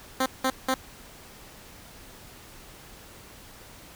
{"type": "tone bursts", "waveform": "10% pulse", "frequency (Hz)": 261.6, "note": "C4", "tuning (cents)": 0, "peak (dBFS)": -14, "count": 3, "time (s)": [0.2, 0.743], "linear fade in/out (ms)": 5, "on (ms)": 61, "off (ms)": 180, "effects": ["pink hiss -48 dBFS RMS until 3.95 s"]}